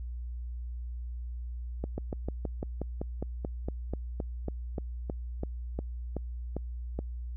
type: slowing click train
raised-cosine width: 2 ms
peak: -20 dBFS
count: 21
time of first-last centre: 1.84-6.99 s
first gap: 140 ms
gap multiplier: 1.06
effects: added 60 Hz sine -35 dBFS peak until 7.36 s